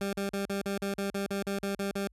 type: tone bursts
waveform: 20% pulse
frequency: 198.2 Hz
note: G3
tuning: 19 cents sharp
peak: -25 dBFS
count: 13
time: 0.01-2.074 s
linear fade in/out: 2 ms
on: 120 ms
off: 42 ms
effects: added 50 Hz sine -59 dBFS peak until 2.12 s + resampled to 32000 Hz